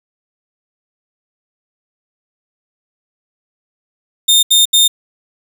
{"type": "tone bursts", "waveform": "sawtooth", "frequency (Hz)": 3637, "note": "A#7", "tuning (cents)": -43, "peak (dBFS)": -4, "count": 3, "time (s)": [4.28, 4.88], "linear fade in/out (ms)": 10, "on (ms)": 150, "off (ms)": 75, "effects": ["7-bit"]}